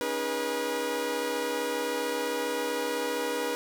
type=tone cluster; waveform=sawtooth; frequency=275.6 / 311.1 / 411 / 483.8 Hz; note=C#4 / D#4 / G#4 / B4; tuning=-10 / 0 / -18 / -36 cents; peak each=-34 / -33 / -33 / -26 dBFS; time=0.01-3.55 s; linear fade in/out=0 ms; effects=none